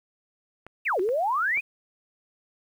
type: clicks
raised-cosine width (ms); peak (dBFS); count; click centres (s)
0.5; -27; 4; 0.666 / 0.994 / 1.09 / 1.574
type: exponential two-way sweep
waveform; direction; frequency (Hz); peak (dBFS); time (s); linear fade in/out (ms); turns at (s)
sine; down then up; 2899 to 349.2 to 2567; -22; 0.85-1.61; 20; 1
effects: 9-bit